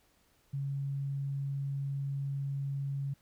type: tone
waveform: sine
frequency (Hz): 138.8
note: C#3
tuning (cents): +3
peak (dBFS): -32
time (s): 0.53-3.14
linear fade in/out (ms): 10
effects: pink hiss -69 dBFS RMS until 3.21 s